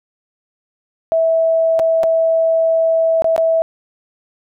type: tone with dropouts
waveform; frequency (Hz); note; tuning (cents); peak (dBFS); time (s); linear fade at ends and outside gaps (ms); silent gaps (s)
sine; 653; E5; -17; -11; 1.12-3.62; 0; 1.792-1.797 / 2.033-2.038 / 3.221-3.244 / 3.363-3.379
effects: none